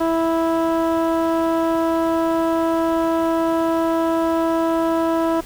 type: tone with low-pass filter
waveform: 15% pulse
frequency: 328.7 Hz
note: E4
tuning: 5 cents flat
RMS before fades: -19 dBFS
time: 0-5.41 s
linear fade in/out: 10 ms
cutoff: 1200 Hz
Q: 0.53
effects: pink hiss -40 dBFS RMS until 5.45 s